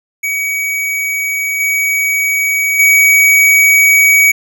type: tone with level steps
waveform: square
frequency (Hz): 2263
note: C#7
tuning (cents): +35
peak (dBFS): -15 / -12 / -6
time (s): 0.23-4.32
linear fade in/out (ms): 10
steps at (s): 1.6 / 2.79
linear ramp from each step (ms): 5
effects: none